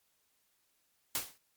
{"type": "noise with exponential decay", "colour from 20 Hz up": "white", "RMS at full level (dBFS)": -30, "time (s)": [1.15, 1.38], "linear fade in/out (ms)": 2, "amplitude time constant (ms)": 50, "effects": ["white hiss -75 dBFS RMS until 1.56 s", "MP3 96 kbps"]}